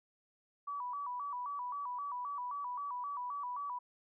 sine tone with vibrato, 1062 Hz, C6, 25 cents sharp, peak -37 dBFS, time 0.67-3.79 s, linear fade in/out 10 ms, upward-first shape square, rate 3.8 Hz, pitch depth 130 cents each way, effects none

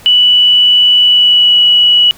sine tone with pitch glide, 2960 to 2936 Hz, F#7 to F#7, 0 to -14 cents, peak -4 dBFS, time 0.06-2.11 s, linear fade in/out 0 ms, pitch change -14 cents, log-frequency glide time 1.01-1.58 s, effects pink hiss -38 dBFS RMS until 2.17 s

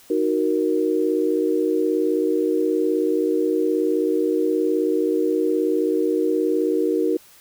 sine chord, D# minor, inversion none, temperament equal, 311.1 / 370 / 466.2 Hz, D#4 / F#4 / A#4, 0 / 0 / 0 cents, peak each -22 dBFS, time 0.1-7.17 s, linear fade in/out 5 ms, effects white hiss -50 dBFS RMS until 7.4 s

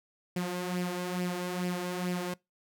sawtooth tone with flanger, 179.3 Hz, F3, 46 cents sharp, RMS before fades -33 dBFS, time 0.36-2.34 s, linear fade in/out 5 ms, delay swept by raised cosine 0.38 to 3.68 ms, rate 2.3 Hz, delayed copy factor +0.55, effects noise-tail reverb RT60 0.2 s tail -24 dB re dry

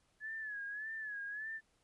sine tone with vibrato, 1705 Hz, G#6, 45 cents sharp, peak -40 dBFS, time 0.2-1.61 s, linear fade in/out 50 ms, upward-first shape sine, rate 1.7 Hz, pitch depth 83 cents each way, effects pink hiss -75 dBFS RMS until 1.83 s + resampled to 24000 Hz

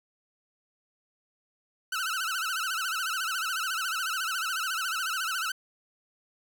sawtooth tone with vibrato, 1409 Hz, F6, 15 cents sharp, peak -25 dBFS, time 1.92-5.52 s, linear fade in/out 5 ms, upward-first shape sine, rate 14 Hz, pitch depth 160 cents each way, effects none

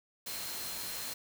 sine tone in noise, 4163 Hz, C8, 10 cents flat, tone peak -46 dBFS, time 0.26-1.14 s, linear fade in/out 10 ms, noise white, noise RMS -40 dBFS, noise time 0.26-1.14 s, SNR -9 dB, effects none

